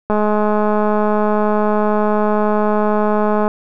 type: click train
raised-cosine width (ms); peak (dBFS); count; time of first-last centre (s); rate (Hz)
1; -4; 714; 0.1-3.479; 211
effects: none

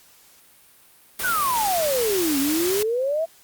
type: noise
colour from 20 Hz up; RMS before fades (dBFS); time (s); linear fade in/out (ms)
white; -27; 1.19-2.83; 5
type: exponential two-way sweep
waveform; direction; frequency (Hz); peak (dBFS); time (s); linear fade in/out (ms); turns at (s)
sine; down then up; 1556 to 268.5 to 671; -20; 1.23-3.26; 20; 2.39
effects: white hiss -53 dBFS RMS until 3.43 s + Opus 48 kbps

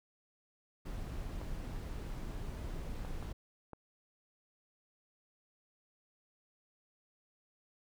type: noise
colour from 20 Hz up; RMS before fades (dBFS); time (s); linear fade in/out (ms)
brown; -41; 0.85-3.33; 10
type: clicks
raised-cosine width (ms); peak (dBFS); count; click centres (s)
1; -32; 4; 1.415 / 3.049 / 3.226 / 3.733
effects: none

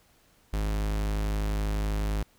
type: tone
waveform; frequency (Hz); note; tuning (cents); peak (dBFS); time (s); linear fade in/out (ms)
45% pulse; 51.91; G#1; 0; -26; 0.53-2.23; 5
effects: pink hiss -63 dBFS RMS until 2.38 s

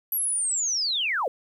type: linear sweep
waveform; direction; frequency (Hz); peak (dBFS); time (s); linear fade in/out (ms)
sine; down; 11840 to 438; -23; 0.12-1.28; 2
effects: 10-bit

